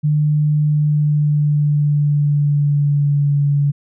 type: tone with pitch glide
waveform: sine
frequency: 150 to 143.23 Hz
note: D3 to D3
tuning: +37 to -43 cents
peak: -12 dBFS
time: 0.03-3.72 s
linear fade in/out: 20 ms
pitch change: -80 cents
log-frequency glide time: 0.68-3.39 s
effects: none